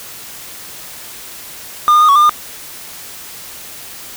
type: tone with pitch steps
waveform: triangle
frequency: 1210 / 1217 / 1231 / 1119 / 1200 / 1212 Hz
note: D#6 / D#6 / D#6 / C#6 / D6 / D#6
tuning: -49 / -39 / -19 / +16 / +37 / -46 cents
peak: -4 dBFS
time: 1.88-2.294 s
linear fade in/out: 0 ms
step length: 69 ms
effects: white hiss -32 dBFS RMS until 4.16 s